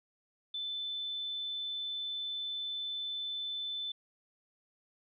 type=tone; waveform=sine; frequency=3520 Hz; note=A7; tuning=in tune; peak=-35 dBFS; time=0.54-3.92 s; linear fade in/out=5 ms; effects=none